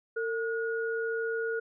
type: tone pair together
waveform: sine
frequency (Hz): 453.6 / 1444.1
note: A#4 / F#6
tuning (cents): -47 / -42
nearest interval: octave + minor sixth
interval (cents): 2005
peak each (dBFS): -30 / -34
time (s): 0.16-1.6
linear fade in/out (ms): 10
effects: none